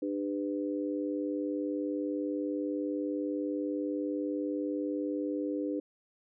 harmonic tone, 100 Hz, G2, 35 cents sharp, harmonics 3 / 4 / 5, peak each -32 / -38 / -37 dBFS, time 0.02-5.8 s, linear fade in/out 5 ms, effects none

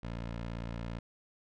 15% pulse tone, 57.6 Hz, A#1, 20 cents flat, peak -31 dBFS, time 0.03-0.99 s, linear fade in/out 5 ms, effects low-pass 4000 Hz 12 dB/octave

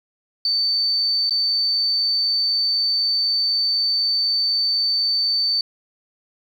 sine tone with dropouts, 4552 Hz, C#8, 45 cents sharp, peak -17 dBFS, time 0.45-5.61 s, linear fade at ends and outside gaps 2 ms, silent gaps 1.296-1.307 s, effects 8-bit

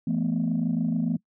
sine chord, E suspended fourth, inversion none, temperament equal with one note detuned, 168.57 / 220 / 246.9 Hz, E3 / A3 / B3, +39 / 0 / 0 cents, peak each -26 dBFS, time 0.07-1.17 s, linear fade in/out 5 ms, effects noise-tail reverb RT60 0.1 s tail -24 dB re dry + tanh soft clip ceiling -17 dBFS

